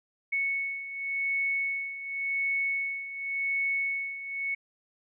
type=beating tone pair; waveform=sine; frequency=2211 / 2211.9 Hz; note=C#7 / C#7; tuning=-5 / -4 cents; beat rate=0.9 Hz; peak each=-34 / -29 dBFS; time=0.32-4.55 s; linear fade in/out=10 ms; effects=none